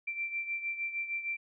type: beating tone pair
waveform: sine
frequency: 2349 / 2355.5 Hz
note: D7 / D7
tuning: 0 / +5 cents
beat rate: 6.5 Hz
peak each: -34 / -40 dBFS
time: 0.07-1.37 s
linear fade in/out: 10 ms
effects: none